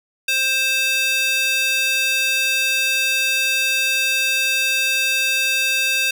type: tone with high-pass filter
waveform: square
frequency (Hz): 526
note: C5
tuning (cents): +9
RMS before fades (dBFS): -19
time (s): 0.28-6.11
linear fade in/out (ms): 5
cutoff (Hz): 2500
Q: 2.2
effects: none